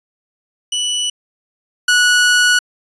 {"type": "tone pair in turn", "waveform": "sawtooth", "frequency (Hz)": [2960, 1468.1], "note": ["F#7", "F#6"], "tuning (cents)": [0, -14], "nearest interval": "octave", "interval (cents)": 1214, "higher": "first", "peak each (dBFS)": [-13, -6], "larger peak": "second", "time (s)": [[0.72, 1.1], [1.88, 2.59]], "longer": "second", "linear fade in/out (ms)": 5, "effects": ["resampled to 22050 Hz"]}